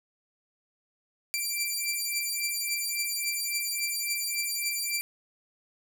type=beating tone pair; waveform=10% pulse; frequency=2349 / 2352.6 Hz; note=D7 / D7; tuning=0 / +2 cents; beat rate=3.6 Hz; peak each=-23 / -22 dBFS; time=1.34-5.01 s; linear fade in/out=0 ms; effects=none